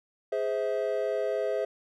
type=chord; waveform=triangle; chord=Ab augmented; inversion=none; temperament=just; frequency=415.3 / 519.1 / 648.9 Hz; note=Ab4 / C5 / E5; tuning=0 / -14 / -27 cents; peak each=-29 dBFS; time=0.32-1.65 s; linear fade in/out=5 ms; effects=none